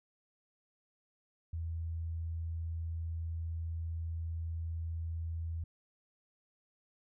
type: tone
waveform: sine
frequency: 82.41 Hz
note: E2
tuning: in tune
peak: -35 dBFS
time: 1.53-5.64 s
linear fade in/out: 5 ms
effects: none